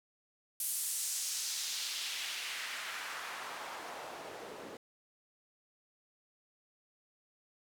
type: noise with band-pass filter sweep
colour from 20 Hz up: white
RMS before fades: -40 dBFS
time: 0.6-4.77 s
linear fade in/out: 2 ms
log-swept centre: 11000 to 380 Hz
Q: 1.3
effects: none